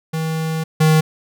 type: tone pair in turn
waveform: square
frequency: 160 / 156.89 Hz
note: D#3 / D#3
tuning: +49 / +15 cents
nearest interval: unison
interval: 34 cents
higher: first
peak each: -20 / -11 dBFS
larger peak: second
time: 0.13-0.64 / 0.8-1.01 s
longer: first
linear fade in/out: 10 ms
effects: none